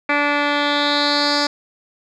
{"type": "tone with low-pass filter sweep", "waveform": "10% pulse", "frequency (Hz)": 290.2, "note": "D4", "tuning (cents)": -21, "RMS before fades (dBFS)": -18, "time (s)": [0.09, 1.47], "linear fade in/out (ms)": 5, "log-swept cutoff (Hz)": [2400, 5200], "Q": 5, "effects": []}